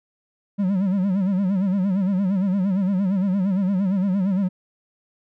triangle tone with vibrato, 191.8 Hz, G3, 37 cents flat, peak -16 dBFS, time 0.58-4.49 s, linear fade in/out 20 ms, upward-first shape sine, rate 8.7 Hz, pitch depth 110 cents each way, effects none

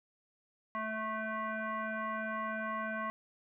sine tone with frequency modulation, 220 Hz, A3, in tune, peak -34 dBFS, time 0.75-3.1 s, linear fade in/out 0 ms, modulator 437 Hz, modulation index 3.7, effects none

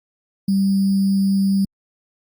sine tone with sample-and-hold, 195.3 Hz, G3, 6 cents flat, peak -14 dBFS, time 0.48-1.65 s, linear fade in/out 5 ms, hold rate 4900 Hz, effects Opus 48 kbps

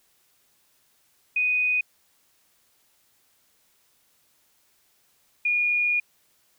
sine tone pair in turn, 2489 / 2438 Hz, D#7 / D#7, 0 / -36 cents, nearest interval unison, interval 36 cents, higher first, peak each -20 dBFS, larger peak neither, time 1.36-1.81 / 5.45-6 s, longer second, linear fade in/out 5 ms, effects white hiss -65 dBFS RMS until 6.58 s

